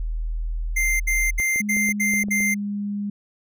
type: tone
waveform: sine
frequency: 40.19 Hz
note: E1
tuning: 43 cents flat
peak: -23 dBFS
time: 0-1.4 s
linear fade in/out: 0 ms
type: tone bursts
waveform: square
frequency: 2093 Hz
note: C7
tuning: in tune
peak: -20 dBFS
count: 6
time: 0.76-2.545 s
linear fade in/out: 10 ms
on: 240 ms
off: 69 ms
type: clicks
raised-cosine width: 2 ms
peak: -24 dBFS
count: 7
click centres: 1.56 / 1.767 / 1.89 / 2.137 / 2.239 / 2.285 / 2.405 s
type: tone with pitch glide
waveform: sine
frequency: 207.7 to 203.9 Hz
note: G#3 to G#3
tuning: 0 to -32 cents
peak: -24 dBFS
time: 1.6-3.1 s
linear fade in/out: 5 ms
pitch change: -32 cents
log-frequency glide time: 1.83-2.29 s
effects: none